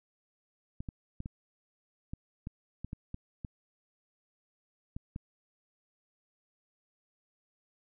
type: clicks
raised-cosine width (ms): 5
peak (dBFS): -26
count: 12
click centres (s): 0.805 / 0.888 / 1.204 / 1.259 / 2.135 / 2.471 / 2.846 / 2.931 / 3.144 / 3.448 / 4.965 / 5.161
effects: none